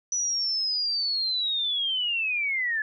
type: linear sweep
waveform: sine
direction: down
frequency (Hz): 5950 to 1700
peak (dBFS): -24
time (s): 0.12-2.82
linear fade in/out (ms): 2
effects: none